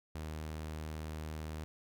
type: tone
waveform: sawtooth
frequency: 77.78 Hz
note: D#2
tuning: in tune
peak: -36 dBFS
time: 0.15-1.64 s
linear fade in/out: 0 ms
effects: none